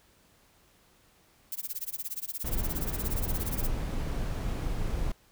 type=noise with tremolo; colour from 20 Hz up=violet; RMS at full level=-33 dBFS; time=1.52-3.69 s; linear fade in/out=0 ms; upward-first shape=sine; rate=17 Hz; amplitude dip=100%
type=noise; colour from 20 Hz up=brown; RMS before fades=-31 dBFS; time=2.44-5.12 s; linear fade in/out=5 ms
effects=pink hiss -63 dBFS RMS until 5.31 s